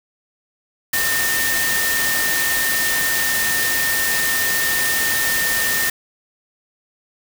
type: tone in noise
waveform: sine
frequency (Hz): 1820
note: A#6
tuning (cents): -42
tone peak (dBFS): -20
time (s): 0.93-5.9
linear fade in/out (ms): 5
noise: white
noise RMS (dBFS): -21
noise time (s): 0.93-5.9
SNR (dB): -2
effects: none